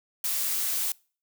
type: noise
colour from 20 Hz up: blue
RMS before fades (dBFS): -28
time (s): 0.24-0.92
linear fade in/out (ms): 2
effects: noise-tail reverb RT60 0.4 s tail -25 dB re dry